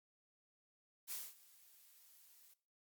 blue noise with ADSR envelope, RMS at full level -43 dBFS, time 1.07-2.54 s, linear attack 45 ms, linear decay 220 ms, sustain -22 dB, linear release 7 ms, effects noise-tail reverb RT60 0.4 s tail -18 dB re dry + Opus 48 kbps

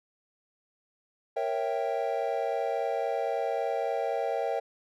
triangle chord, A# diminished seventh, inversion none, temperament equal with one note detuned, 466.2 / 549.9 / 659.3 / 784 Hz, A#4 / C#5 / E5 / G5, 0 / -14 / 0 / 0 cents, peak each -31 dBFS, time 1.36-4.6 s, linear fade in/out 10 ms, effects none

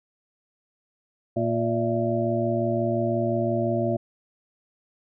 harmonic tone with a mistuned harmonic, 116.54 Hz, A#2, in tune, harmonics 1 / 2 / 3 / 5 / 6, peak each -28 / -28 / -28 / -28 / -28 dBFS, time 1.36-3.97 s, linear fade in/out 10 ms, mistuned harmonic 6, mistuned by -78 cents, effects none

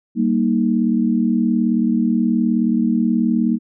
sine chord, Eb major, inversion first, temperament just, 194.45 / 233.3 / 311.1 Hz, G3 / Bb3 / Eb4, -14 / +2 / 0 cents, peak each -20 / -16 / -22 dBFS, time 0.15-3.59 s, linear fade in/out 50 ms, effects none

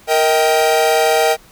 45% pulse chord, Eb major, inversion second, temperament equal with one note detuned, 466.2 / 634.2 / 784 Hz, Bb4 / Eb5 / G5, 0 / +33 / 0 cents, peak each -16 dBFS, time 0.07-1.37 s, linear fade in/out 50 ms, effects pink hiss -46 dBFS RMS until 1.51 s

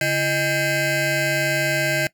20% pulse ring-modulated tone, 479.1 Hz, A#4, 47 cents sharp, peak -11 dBFS, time 0.01-2.07 s, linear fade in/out 2 ms, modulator 1100 Hz, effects noise-tail reverb RT60 0.1 s tail -20 dB re dry

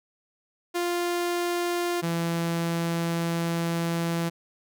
sawtooth tone pair in turn, 349.2 / 168.07 Hz, F4 / E3, 0 / +34 cents, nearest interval octave + minor second, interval 1266 cents, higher first, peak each -21 dBFS, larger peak neither, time 0.74-2.02 / 2.02-4.3 s, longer second, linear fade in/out 20 ms, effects none

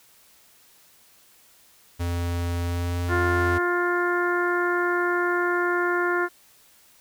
square tone with pitch glide, 86.5 to 87.61 Hz, F2 to F2, -16 to +6 cents, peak -25 dBFS, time 1.99-3.59 s, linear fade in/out 20 ms, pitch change +22 cents, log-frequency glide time 2.61-3.01 s
harmonic tone, 352.2 Hz, F4, 15 cents sharp, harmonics 1 / 2 / 3 / 4 / 5 / 6, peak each -24 / -32 / -29 / -26 / -30 / -41 dBFS, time 3.08-6.29 s, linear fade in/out 50 ms
effects white hiss -56 dBFS RMS until 7 s

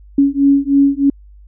sine beating tone pair, 277.4 / 280.6 Hz, C#4 / C#4, +1 / +21 cents, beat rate 3.2 Hz, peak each -12 dBFS, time 0.18-1.1 s, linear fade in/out 5 ms, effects added 50 Hz sine -38 dBFS peak until 1.47 s

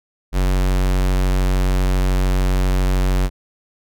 square tone, 46.46 Hz, F#1, 8 cents sharp, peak -15 dBFS, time 0.32-3.3 s, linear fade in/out 50 ms, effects none

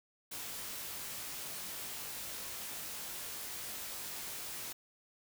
white noise with comb filter, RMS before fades -43 dBFS, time 0.31-4.73 s, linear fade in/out 10 ms, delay 20 ms, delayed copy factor +0.55, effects none

